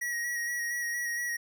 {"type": "tone with vibrato", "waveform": "square", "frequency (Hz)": 1905, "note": "A#6", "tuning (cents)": 37, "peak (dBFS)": -31, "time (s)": [0.01, 1.37], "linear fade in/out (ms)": 10, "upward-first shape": "square", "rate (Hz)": 4.3, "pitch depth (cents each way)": 20, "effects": []}